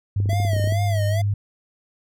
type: tone with pitch glide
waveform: sine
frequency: 100 to 101.75 Hz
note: G2 to G#2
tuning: +35 to -35 cents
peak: -18 dBFS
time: 0.16-1.34 s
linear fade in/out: 5 ms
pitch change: +30 cents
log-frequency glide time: 0.4-1.04 s
type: clicks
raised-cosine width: 3 ms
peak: -19 dBFS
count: 12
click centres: 0.202 / 0.258 / 0.291 / 0.331 / 0.401 / 0.45 / 0.533 / 0.565 / 0.597 / 0.642 / 0.674 / 0.723 s
type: tone with vibrato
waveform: square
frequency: 658 Hz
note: E5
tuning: 3 cents flat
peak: -27 dBFS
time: 0.29-1.22 s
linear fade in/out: 10 ms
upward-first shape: sine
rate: 2.3 Hz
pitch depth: 130 cents each way
effects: none